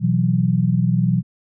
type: chord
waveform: sine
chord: B suspended fourth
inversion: none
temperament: equal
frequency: 123.47 / 164.81 / 185 Hz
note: B2 / E3 / F#3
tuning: 0 / 0 / 0 cents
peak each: -19 dBFS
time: 0-1.23 s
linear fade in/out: 50 ms
effects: none